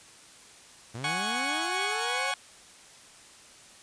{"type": "linear sweep", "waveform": "sawtooth", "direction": "up", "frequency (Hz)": [109.2, 555], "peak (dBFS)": -32, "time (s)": [0.94, 2.32], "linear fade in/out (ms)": 10}
{"type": "chord", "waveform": "15% pulse", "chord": "F# suspended second", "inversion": "none", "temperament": "equal", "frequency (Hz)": [740, 830.6, 1108.7], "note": ["F#5", "G#5", "C#6"], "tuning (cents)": [0, 0, 0], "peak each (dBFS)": [-26, -27, -26], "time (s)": [1.04, 2.34], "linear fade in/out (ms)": 2}
{"effects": ["white hiss -52 dBFS RMS until 3.82 s", "resampled to 22050 Hz"]}